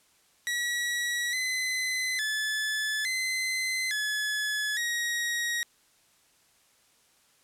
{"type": "tone with pitch steps", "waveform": "sawtooth", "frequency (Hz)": [1925, 2031, 1729, 2052, 1707, 1891], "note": ["B6", "B6", "A6", "C7", "G#6", "A#6"], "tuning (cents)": [-45, 48, -31, -34, 47, 24], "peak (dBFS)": -24, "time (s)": [0.47, 5.63], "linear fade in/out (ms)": 0, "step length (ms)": 860, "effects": ["white hiss -64 dBFS RMS until 7.43 s", "low-pass 11000 Hz 12 dB/octave"]}